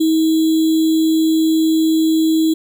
sine tone with sample-and-hold, 319.4 Hz, D#4, 45 cents sharp, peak -11 dBFS, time 0-2.54 s, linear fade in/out 10 ms, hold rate 3675 Hz, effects none

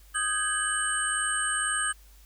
sine tone cluster, 1246 / 1556 / 1658 / 2988 / 8530 Hz, D#6 / G6 / G#6 / F#7 / C9, +2 / -13 / -3 / +16 / +32 cents, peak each -32 / -34 / -31 / -36 / -29 dBFS, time 0.14-1.93 s, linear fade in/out 20 ms, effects added 50 Hz sine -51 dBFS peak until 2.25 s + white hiss -59 dBFS RMS until 2.25 s

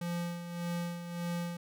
square tone with tremolo, 172.7 Hz, F3, 19 cents flat, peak -33 dBFS, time 0.01-1.57 s, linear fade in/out 5 ms, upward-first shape sine, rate 1.7 Hz, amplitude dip 60%, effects none

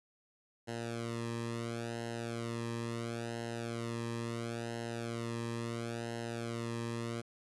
sawtooth tone with flanger, 116.54 Hz, A#2, in tune, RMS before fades -39 dBFS, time 0.67-7.22 s, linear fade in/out 20 ms, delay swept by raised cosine 0.85 to 1.39 ms, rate 0.73 Hz, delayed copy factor -0.95, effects resampled to 24000 Hz + 11-bit

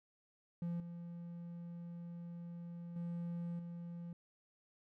triangle tone with level steps, 171.6 Hz, F3, 30 cents flat, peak -35 / -43 / -37 / -42 dBFS, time 0.62-4.13 s, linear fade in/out 2 ms, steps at 0.8 / 2.96 / 3.59 s, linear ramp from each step 2 ms, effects none

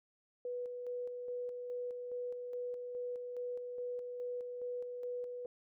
sine tone with tremolo, 491.4 Hz, B4, 9 cents flat, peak -37 dBFS, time 0.45-5.46 s, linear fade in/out 2 ms, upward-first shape square, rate 2.4 Hz, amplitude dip 35%, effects none

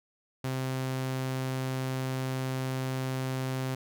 sawtooth tone, 130.8 Hz, C3, in tune, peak -26 dBFS, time 0.44-3.75 s, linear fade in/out 5 ms, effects none

